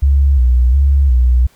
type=tone with vibrato; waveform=sine; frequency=65.41 Hz; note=C2; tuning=in tune; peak=-7 dBFS; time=0.02-1.47 s; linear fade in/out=10 ms; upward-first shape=square; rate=1.4 Hz; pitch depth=99 cents each way; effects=pink hiss -51 dBFS RMS until 1.55 s